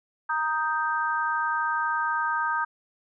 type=chord; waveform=sine; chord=Eb major; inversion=second; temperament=equal; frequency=932.3 / 1244.5 / 1568 Hz; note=Bb5 / Eb6 / G6; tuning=0 / 0 / 0 cents; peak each=-28 / -28 / -28 dBFS; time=0.29-2.65 s; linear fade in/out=10 ms; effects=none